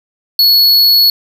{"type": "tone", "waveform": "square", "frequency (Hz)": 4381, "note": "C#8", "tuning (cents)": -21, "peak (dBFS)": -6, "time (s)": [0.39, 1.1], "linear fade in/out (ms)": 2, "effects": []}